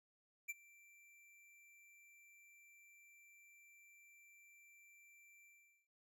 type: tone with ADSR envelope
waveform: square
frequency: 2349 Hz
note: D7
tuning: in tune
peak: -40 dBFS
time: 0.48-5.88 s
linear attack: 19 ms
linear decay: 29 ms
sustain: -24 dB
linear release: 430 ms
effects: none